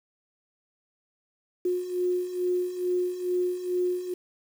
sine beating tone pair, 358.4 / 360.7 Hz, F4 / F#4, +45 / -44 cents, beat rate 2.3 Hz, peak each -31 / -26 dBFS, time 1.65-4.14 s, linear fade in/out 5 ms, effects 8-bit

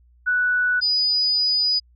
sine tone pair in turn, 1480 / 4952 Hz, F#6 / D#8, 0 / -9 cents, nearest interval octave + major sixth, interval 2091 cents, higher second, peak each -17 dBFS, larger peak neither, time 0.26-0.81 / 0.81-1.8 s, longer second, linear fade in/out 20 ms, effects added 60 Hz sine -52 dBFS peak until 1.95 s

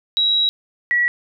sine tone pair in turn, 3865 / 1932.5 Hz, B7 / B6, -38 / -38 cents, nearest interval octave, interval 1200 cents, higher first, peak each -14 dBFS, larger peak neither, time 0.17-0.49 / 0.91-1.08 s, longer first, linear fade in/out 0 ms, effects none

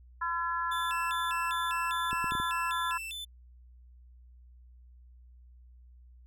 harmonic tone, 338.7 Hz, E4, 47 cents sharp, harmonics 3 / 4 / 5, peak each -32 / -34 / -36 dBFS, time 0.21-2.98 s, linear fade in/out 10 ms
45% pulse tone with vibrato, 3060 Hz, G7, 42 cents flat, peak -37 dBFS, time 0.71-3.25 s, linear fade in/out 10 ms, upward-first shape square, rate 2.5 Hz, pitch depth 240 cents each way
clicks, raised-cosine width 3 ms, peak -27 dBFS, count 5, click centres 2.13 / 2.243 / 2.321 / 2.352 / 2.4 s
effects added 61 Hz sine -52 dBFS peak until 6.26 s

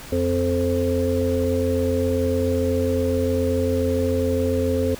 harmonic tone with a mistuned harmonic, 87.31 Hz, F2, in tune, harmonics 1 / 3 / 5 / 6, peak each -24 / -24 / -24 / -24 dBFS, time 0.12-4.95 s, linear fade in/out 5 ms, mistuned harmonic 3, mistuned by -16 cents, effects pink hiss -39 dBFS RMS until 4.99 s

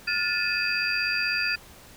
sine tone cluster, 1422 / 1753 / 2487 / 2583 / 4741 Hz, F6 / A6 / D#7 / E7 / D8, +31 / -7 / -1 / -36 / +16 cents, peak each -30 dBFS, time 0.07-1.56 s, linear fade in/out 10 ms, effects pink hiss -49 dBFS RMS until 1.96 s

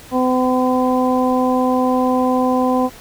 harmonic tone, 254.4 Hz, C4, 48 cents flat, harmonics 1 / 2 / 3 / 4, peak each -16 / -19 / -21 / -22 dBFS, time 0.11-2.9 s, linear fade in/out 50 ms, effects pink hiss -40 dBFS RMS until 3 s

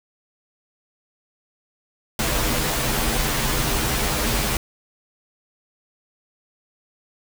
pink noise with comb filter, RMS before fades -22 dBFS, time 2.19-4.57 s, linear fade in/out 2 ms, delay 11 ms, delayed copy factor -1, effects none

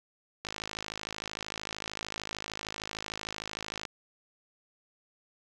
click train, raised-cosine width 0.2 ms, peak -18 dBFS, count 182, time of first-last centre 0.45-3.852 s, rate 53.2 Hz, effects none

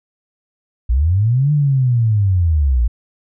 sine linear two-way sweep, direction up then down, 54.5 to 150.6 to 54.5 Hz, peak -11 dBFS, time 0.89-2.88 s, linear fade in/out 10 ms, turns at 1.52 s, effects none

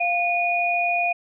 sine tone pair together, 698.5 / 2458 Hz, F5 / D#7, 0 / -22 cents, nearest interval octave + minor seventh, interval 2178 cents, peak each -22 dBFS, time 0-1.13 s, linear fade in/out 10 ms, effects none

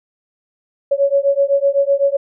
sine beating tone pair, 554 / 561.9 Hz, C#5 / C#5, -1 / +23 cents, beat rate 7.9 Hz, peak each -15 dBFS, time 0.91-2.17 s, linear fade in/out 10 ms, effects none

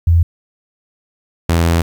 sine / sawtooth tone pair in turn, 84.3 / 83.9 Hz, E2 / E2, +39 / +31 cents, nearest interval unison, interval 8 cents, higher first, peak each -7 dBFS, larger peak neither, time 0.07-0.23 / 1.49-1.82 s, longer second, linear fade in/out 5 ms, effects 8-bit

